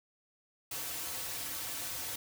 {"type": "noise with comb filter", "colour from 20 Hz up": "white", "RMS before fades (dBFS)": -39, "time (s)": [0.71, 2.16], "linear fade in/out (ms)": 5, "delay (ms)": 4.9, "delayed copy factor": -0.9, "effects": []}